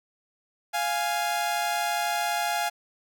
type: tone pair together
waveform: sawtooth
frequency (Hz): 698.4 / 830.6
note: F5 / G#5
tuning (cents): 0 / 0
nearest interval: minor third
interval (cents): 300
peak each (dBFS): -24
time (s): 0.73-2.7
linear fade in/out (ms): 20
effects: none